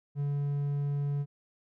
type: tone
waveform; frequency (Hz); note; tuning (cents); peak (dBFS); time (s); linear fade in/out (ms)
triangle; 143; D3; -46; -26; 0.15-1.26; 50
effects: none